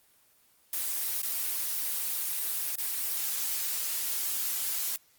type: noise with dropouts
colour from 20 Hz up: blue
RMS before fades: -31 dBFS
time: 0.73-4.96 s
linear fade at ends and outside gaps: 1 ms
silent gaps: 1.218-1.231 / 2.756-2.783 s
effects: white hiss -64 dBFS RMS until 5.18 s + Opus 24 kbps